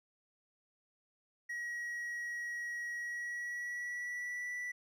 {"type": "tone with pitch glide", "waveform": "triangle", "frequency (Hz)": [1907, 1965.1], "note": ["A#6", "B6"], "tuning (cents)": [39, -9], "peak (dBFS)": -36, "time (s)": [1.49, 4.72], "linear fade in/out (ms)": 10, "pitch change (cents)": 52, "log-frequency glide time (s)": [2.96, 4.54], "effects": []}